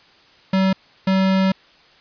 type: tone bursts at uneven times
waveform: square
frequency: 190.6 Hz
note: G3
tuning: 48 cents flat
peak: -15 dBFS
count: 2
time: 0.53-0.73 / 1.07-1.52 s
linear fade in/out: 5 ms
effects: white hiss -51 dBFS RMS until 2 s + resampled to 11025 Hz